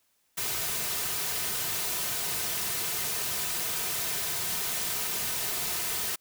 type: noise with comb filter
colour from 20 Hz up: white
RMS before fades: -31 dBFS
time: 0.37-6.16 s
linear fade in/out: 10 ms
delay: 3.6 ms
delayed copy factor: -0.5
effects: white hiss -71 dBFS RMS until 6.2 s